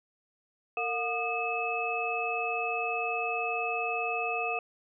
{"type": "tone cluster", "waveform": "sine", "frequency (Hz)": [457.6, 718, 1221, 2591], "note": ["A#4", "F5", "D#6", "E7"], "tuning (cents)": [-32, 48, -33, -30], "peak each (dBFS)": [-36, -33, -37, -32], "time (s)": [0.77, 4.59], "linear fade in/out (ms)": 2, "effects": []}